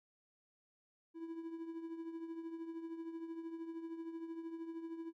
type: tone with tremolo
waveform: triangle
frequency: 329.6 Hz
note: E4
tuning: in tune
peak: -38 dBFS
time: 1.14-5.13 s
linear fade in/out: 50 ms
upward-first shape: triangle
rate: 13 Hz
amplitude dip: 65%
effects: none